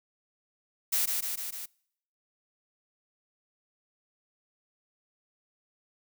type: noise with echo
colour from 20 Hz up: blue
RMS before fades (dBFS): -27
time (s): 0.92-1.06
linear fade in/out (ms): 10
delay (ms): 150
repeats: 4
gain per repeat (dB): -3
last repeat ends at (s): 1.66
effects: noise-tail reverb RT60 0.7 s tail -26 dB re dry